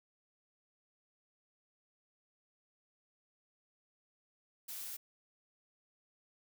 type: noise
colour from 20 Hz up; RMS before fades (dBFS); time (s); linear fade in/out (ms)
blue; -44; 4.68-4.97; 10
effects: none